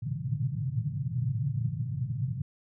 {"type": "band-pass noise", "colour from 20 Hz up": "pink", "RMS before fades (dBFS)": -31, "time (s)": [0.02, 2.42], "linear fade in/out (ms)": 5, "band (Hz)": [110, 150], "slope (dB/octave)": 48, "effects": []}